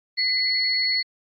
sine tone pair together, 2033 / 4378 Hz, B6 / C#8, +50 / -22 cents, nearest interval octave + minor second, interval 1328 cents, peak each -25 / -21 dBFS, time 0.17-1.03 s, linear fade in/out 20 ms, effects AAC 32 kbps

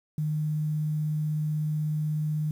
sine tone with quantisation, 152.7 Hz, D#3, 32 cents flat, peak -25 dBFS, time 0.18-2.51 s, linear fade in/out 2 ms, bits 9, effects none

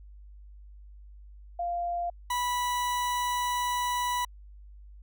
sine / 40% pulse tone pair in turn, 696 / 982.5 Hz, F5 / B5, -6 / -9 cents, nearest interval tritone, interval 597 cents, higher second, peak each -28 / -26 dBFS, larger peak second, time 1.59-2.1 / 2.3-4.25 s, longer second, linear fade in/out 5 ms, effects added 50 Hz sine -46 dBFS peak until 5.02 s

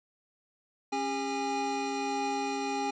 square tone cluster, 273.5 / 402.5 / 819 Hz, C#4 / G4 / G#5, -23 / +46 / -24 cents, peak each -36 / -37 / -33 dBFS, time 0.92-2.91 s, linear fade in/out 10 ms, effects resampled to 16000 Hz

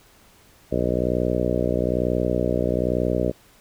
harmonic tone, 61.1 Hz, B1, 18 cents flat, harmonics 1 / 2 / 3 / 4 / 5 / 6 / 7 / 8 / 9 / 10, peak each -29 / -29 / -29 / -29 / -29 / -29 / -29 / -29 / -29 / -29 dBFS, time 0.71-3.32 s, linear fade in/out 20 ms, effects pink hiss -54 dBFS RMS until 3.6 s

